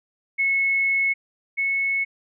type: tone pair in turn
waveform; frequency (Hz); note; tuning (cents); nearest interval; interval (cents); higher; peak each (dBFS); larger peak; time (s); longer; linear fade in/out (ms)
sine; 2191 / 2199; C#7 / C#7; -21 / -14; unison; 7; second; -18 / -20; first; 0.38-1.14 / 1.57-2.05; first; 20
effects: none